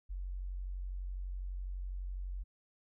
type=tone; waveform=sine; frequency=46 Hz; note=F#1; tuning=9 cents flat; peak=-37 dBFS; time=0.09-2.44 s; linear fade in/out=20 ms; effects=none